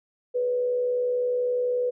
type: tone with frequency modulation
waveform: sine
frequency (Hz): 493.9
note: B4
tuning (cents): 0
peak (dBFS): -22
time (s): 0.34-1.91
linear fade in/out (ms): 20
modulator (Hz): 71.6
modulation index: 0.26
effects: none